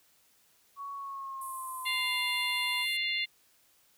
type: tone with pitch glide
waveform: sine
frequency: 1117 to 989.4 Hz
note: C#6 to B5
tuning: +13 to +3 cents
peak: -37 dBFS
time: 0.76-2.86 s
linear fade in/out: 50 ms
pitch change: -210 cents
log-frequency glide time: 0.94-2.26 s
type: band-pass noise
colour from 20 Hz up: white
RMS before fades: -47 dBFS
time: 1.41-2.97 s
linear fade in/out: 5 ms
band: 9000 to 12000 Hz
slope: 48 dB/octave
type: harmonic tone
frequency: 698.5 Hz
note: F5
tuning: in tune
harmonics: 3 / 4 / 5 / 6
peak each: -32 / -34 / -36 / -38 dBFS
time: 1.85-3.26 s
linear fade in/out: 20 ms
effects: white hiss -66 dBFS RMS until 3.97 s